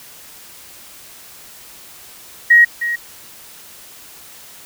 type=tone with echo; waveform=sine; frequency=1891 Hz; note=A#6; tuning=24 cents sharp; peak=-5 dBFS; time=2.5-2.65 s; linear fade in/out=10 ms; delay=310 ms; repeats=1; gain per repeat=-12 dB; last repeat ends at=2.96 s; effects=white hiss -40 dBFS RMS until 4.65 s